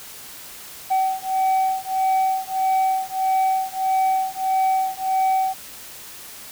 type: beating tone pair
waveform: sine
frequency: 760 / 761.6 Hz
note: F#5 / F#5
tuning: +46 / +50 cents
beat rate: 1.6 Hz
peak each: -19 dBFS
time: 0.9-5.54 s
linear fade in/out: 20 ms
effects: tanh soft clip ceiling -15 dBFS + white hiss -39 dBFS RMS until 6.51 s